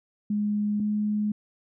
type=tone pair in turn; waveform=sine; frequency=208.2 / 210.1 Hz; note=G#3 / G#3; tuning=+5 / +20 cents; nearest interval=unison; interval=15 cents; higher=second; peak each=-23 dBFS; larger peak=neither; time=0.3-0.8 / 0.8-1.32 s; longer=second; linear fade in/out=5 ms; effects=none